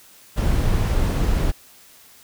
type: noise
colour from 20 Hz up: brown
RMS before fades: -19 dBFS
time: 0.36-1.52 s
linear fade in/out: 20 ms
effects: white hiss -49 dBFS RMS until 2.23 s